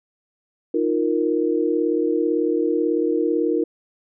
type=chord; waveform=sine; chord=Eb suspended second; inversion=none; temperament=equal; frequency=311.1 / 349.2 / 466.2 Hz; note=Eb4 / F4 / Bb4; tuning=0 / 0 / 0 cents; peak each=-22 dBFS; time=0.74-3.64 s; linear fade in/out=5 ms; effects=none